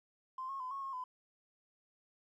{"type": "tone with pitch steps", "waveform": "triangle", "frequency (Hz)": [1040, 1088, 1017, 1097, 1081, 1010], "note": ["C6", "C#6", "C6", "C#6", "C#6", "B5"], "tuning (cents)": [-11, -33, -50, -18, -44, 39], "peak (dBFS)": -35, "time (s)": [0.38, 1.04], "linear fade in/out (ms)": 5, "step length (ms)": 110, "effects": ["tanh soft clip ceiling -37 dBFS"]}